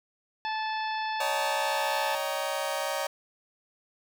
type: harmonic tone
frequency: 872 Hz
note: A5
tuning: 16 cents flat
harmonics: 1 / 2 / 3 / 4 / 5 / 6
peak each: -30 / -36 / -40 / -42 / -44 / -46 dBFS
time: 0.45-2.15 s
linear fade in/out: 0 ms
type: chord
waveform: sawtooth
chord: Eb dominant seventh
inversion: third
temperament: just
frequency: 560 / 622.3 / 777.8 / 933.4 Hz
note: Db5 / Eb5 / G5 / Bb5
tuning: +18 / 0 / -14 / +2 cents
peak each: -29 / -30 / -32 / -32 dBFS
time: 1.2-3.07 s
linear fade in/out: 5 ms
effects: none